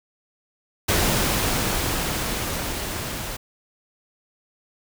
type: noise with level ramp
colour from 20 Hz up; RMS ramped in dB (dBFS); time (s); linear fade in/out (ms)
pink; -20 to -31; 0.88-3.37; 10
effects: none